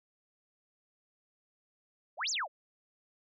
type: exponential two-way sweep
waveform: sine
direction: up then down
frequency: 510 to 7459 to 510 Hz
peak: -31 dBFS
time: 2.17-2.48 s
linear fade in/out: 50 ms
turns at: 2.3 s
effects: none